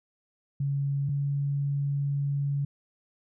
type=tone pair in turn; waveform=sine; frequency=140 / 141.3 Hz; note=C#3 / C#3; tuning=+18 / +34 cents; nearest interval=unison; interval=16 cents; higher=second; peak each=-25 dBFS; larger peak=neither; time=0.6-1.09 / 1.09-2.65 s; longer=second; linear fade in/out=5 ms; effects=none